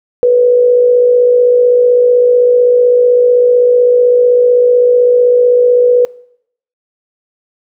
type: tone with amplitude modulation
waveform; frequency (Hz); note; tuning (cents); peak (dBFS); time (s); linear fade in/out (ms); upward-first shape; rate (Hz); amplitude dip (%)
sine; 490.6; B4; -12; -3; 0.23-6.05; 0; sine; 55.8; 45
effects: noise-tail reverb RT60 0.7 s tail -23 dB re dry